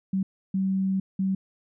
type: tone bursts at uneven times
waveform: sine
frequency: 191.5 Hz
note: G3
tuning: 40 cents flat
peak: -22 dBFS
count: 3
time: 0.13-0.23 / 0.54-1 / 1.19-1.35 s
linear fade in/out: 5 ms
effects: none